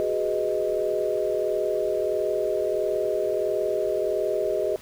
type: chord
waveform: sine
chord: G# minor seventh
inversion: third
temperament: just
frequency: 373.8 / 415.3 / 498.4 / 623 Hz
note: F#4 / G#4 / B4 / D#5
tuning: +18 / 0 / +16 / +2 cents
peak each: -29 / -27 / -31 / -26 dBFS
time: 0-4.76 s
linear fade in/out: 0 ms
effects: pink hiss -48 dBFS RMS until 4.81 s